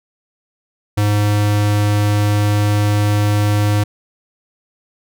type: tone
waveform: square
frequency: 103.83 Hz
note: G#2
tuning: in tune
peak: -13 dBFS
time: 0.97-3.84 s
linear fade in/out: 10 ms
effects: none